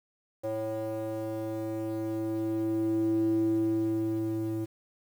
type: tone with band-pass filter sweep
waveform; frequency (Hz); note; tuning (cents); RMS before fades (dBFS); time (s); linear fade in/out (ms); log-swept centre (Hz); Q
square; 110; A2; 0; -30; 0.43-4.66; 20; 510 to 270; 5.4
effects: 9-bit